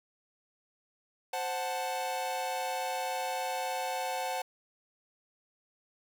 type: chord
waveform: 45% pulse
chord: F# diminished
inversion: second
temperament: equal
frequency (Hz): 523.3 / 740 / 880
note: C5 / F#5 / A5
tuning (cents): 0 / 0 / 0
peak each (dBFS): -38 / -35 / -37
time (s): 1.33-4.42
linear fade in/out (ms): 5
effects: none